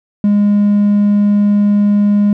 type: tone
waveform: triangle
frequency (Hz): 205.3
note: G#3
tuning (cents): -20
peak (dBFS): -5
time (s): 0.24-2.33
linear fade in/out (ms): 2
effects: tanh soft clip ceiling -2 dBFS